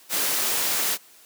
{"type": "noise", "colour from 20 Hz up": "white", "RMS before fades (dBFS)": -24, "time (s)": [0.09, 0.98], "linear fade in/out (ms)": 50, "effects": ["white hiss -52 dBFS RMS until 1.25 s", "high-pass 200 Hz 12 dB/octave"]}